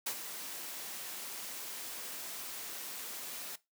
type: noise with ADSR envelope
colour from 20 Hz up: white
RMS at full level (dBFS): -34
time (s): 0.06-3.56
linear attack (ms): 9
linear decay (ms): 68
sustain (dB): -9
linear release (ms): 7
effects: noise-tail reverb RT60 0.2 s tail -18 dB re dry + high-pass 200 Hz 12 dB/octave